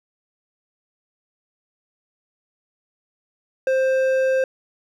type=tone with hard clipping; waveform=sine; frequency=525 Hz; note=C5; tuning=6 cents sharp; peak=-18 dBFS; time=3.67-4.44 s; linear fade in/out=2 ms; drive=8 dB; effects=none